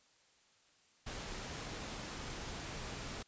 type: noise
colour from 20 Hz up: pink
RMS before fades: -44 dBFS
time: 1.06-3.23 s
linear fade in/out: 10 ms
effects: white hiss -69 dBFS RMS until 3.27 s + resampled to 16000 Hz